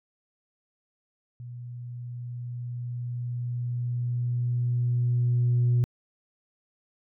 sine tone with level ramp, 121.6 Hz, B2, 26 cents flat, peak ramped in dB -37 to -17 dBFS, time 1.4-5.84 s, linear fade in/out 0 ms, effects tanh soft clip ceiling -17 dBFS

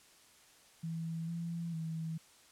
sine tone with pitch steps, 164.1 / 168.7 / 161.7 Hz, E3 / E3 / E3, -8 / +40 / -33 cents, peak -36 dBFS, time 0.83-2.18 s, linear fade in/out 10 ms, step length 450 ms, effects white hiss -62 dBFS RMS until 2.51 s + low-pass 10000 Hz 12 dB/octave

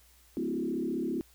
sine tone with frequency modulation, 293.7 Hz, D4, in tune, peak -29 dBFS, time 0.37-1.21 s, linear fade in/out 0 ms, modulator 35 Hz, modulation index 2.2, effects added 60 Hz sine -62 dBFS peak until 1.34 s + white hiss -62 dBFS RMS until 1.34 s

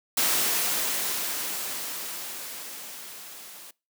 white noise with level ramp, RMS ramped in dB -23 to -45 dBFS, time 0.17-3.71 s, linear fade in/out 5 ms, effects noise-tail reverb RT60 0.3 s tail -25 dB re dry + high-pass 200 Hz 12 dB/octave

